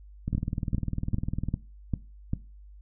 two click trains, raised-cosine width 5 ms, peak -17 / -14 dBFS, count 25 / 6, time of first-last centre 0.28-1.486 / 0.35-2.334 s, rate 19.9 / 2.52 Hz, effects noise-tail reverb RT60 0.3 s tail -18 dB re dry + added 50 Hz sine -46 dBFS peak until 2.81 s

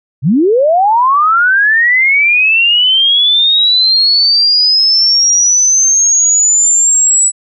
sine linear sweep, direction up, 112.4 to 7902 Hz, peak -6 dBFS, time 0.22-7.32 s, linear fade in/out 50 ms, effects none

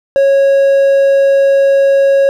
triangle tone, 550 Hz, C#5, 14 cents flat, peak -4 dBFS, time 0.16-2.29 s, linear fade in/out 0 ms, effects none

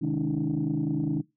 sine tone cluster, 131.5 / 155.8 / 209.3 / 285 / 315.1 Hz, C3 / D#3 / G#3 / C#4 / D#4, +9 / +3 / +14 / +48 / +22 cents, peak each -34 / -28 / -34 / -28 / -30 dBFS, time 0.01-1.22 s, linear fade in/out 20 ms, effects noise-tail reverb RT60 0.2 s tail -19 dB re dry + tanh soft clip ceiling -18 dBFS

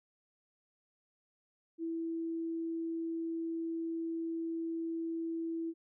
sine tone, 329.6 Hz, E4, in tune, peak -34 dBFS, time 1.78-5.74 s, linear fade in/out 50 ms, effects none

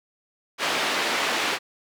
white band-pass noise, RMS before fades -25 dBFS, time 0.58-1.59 s, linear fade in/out 50 ms, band 280 to 3000 Hz, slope 12 dB/octave, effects none

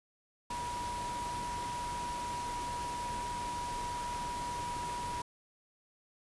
sine tone in noise, 967 Hz, B5, 37 cents flat, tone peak -36 dBFS, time 0.5-5.22 s, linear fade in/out 5 ms, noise pink, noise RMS -43 dBFS, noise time 0.5-5.22 s, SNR +4 dB, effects resampled to 24000 Hz

